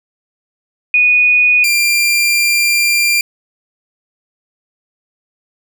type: tone pair in turn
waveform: sine / sawtooth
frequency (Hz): 2475 / 2380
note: D#7 / D7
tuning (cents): -10 / +22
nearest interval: minor second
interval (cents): 68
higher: first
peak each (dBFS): -7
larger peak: neither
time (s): 0.94-1.64 / 1.64-3.21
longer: second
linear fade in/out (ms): 2
effects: none